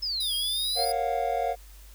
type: exponential two-way sweep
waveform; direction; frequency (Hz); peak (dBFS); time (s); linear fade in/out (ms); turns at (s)
sine; down then up; 5274 to 3204 to 4242; -27; 0.02-0.85; 10; 0.34
type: tone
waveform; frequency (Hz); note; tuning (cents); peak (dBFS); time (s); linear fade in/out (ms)
20% pulse; 4918; D#8; -21; -25; 0.2-0.92; 5
type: chord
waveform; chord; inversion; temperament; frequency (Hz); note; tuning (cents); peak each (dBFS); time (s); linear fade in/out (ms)
triangle; Gb major seventh; first; equal with one note detuned; 466.2 / 548 / 698.5 / 740; Bb4 / Db5 / F5 / Gb5; 0 / -20 / 0 / 0; -31 / -30 / -26 / -29; 0.75-1.56; 50
effects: added 50 Hz sine -46 dBFS peak until 1.94 s + white hiss -55 dBFS RMS until 1.94 s